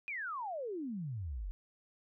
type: exponential sweep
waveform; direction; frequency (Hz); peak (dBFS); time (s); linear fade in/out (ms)
sine; down; 2500 to 41.2; -37; 0.08-1.51; 0
effects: none